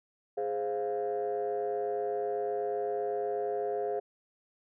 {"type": "chord", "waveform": "sine", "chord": "F minor", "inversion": "first", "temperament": "equal", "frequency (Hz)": [415.3, 523.3, 698.5], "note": ["Ab4", "C5", "F5"], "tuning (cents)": [0, 0, 0], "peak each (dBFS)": [-31, -35, -34], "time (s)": [0.37, 4], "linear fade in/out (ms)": 10, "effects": ["tanh soft clip ceiling -24 dBFS"]}